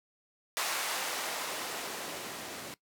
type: noise with band-pass filter sweep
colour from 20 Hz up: blue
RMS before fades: -37 dBFS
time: 0.57-2.74 s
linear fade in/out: 0 ms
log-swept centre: 880 to 210 Hz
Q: 0.76
effects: noise-tail reverb RT60 0.1 s tail -19 dB re dry